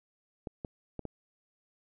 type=clicks; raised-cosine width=2 ms; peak=-24 dBFS; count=4; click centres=0.472 / 0.648 / 0.993 / 1.053 s; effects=none